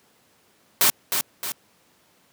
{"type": "noise with echo", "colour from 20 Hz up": "white", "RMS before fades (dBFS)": -17, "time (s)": [0.81, 0.9], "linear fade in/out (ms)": 0, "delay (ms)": 310, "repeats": 2, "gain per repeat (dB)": -6, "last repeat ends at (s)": 1.52, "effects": ["pink hiss -60 dBFS RMS until 2.32 s", "high-pass 150 Hz 12 dB/octave"]}